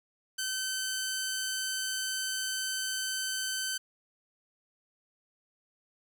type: tone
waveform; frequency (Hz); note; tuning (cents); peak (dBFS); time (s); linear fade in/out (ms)
10% pulse; 1534; G6; -38; -23; 0.38-3.78; 10
effects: none